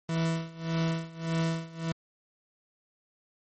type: tone with tremolo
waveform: 40% pulse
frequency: 164 Hz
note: E3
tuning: 9 cents flat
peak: -24 dBFS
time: 0.09-1.92 s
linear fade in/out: 2 ms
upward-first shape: sine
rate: 1.7 Hz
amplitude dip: 90%
effects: MP3 32 kbps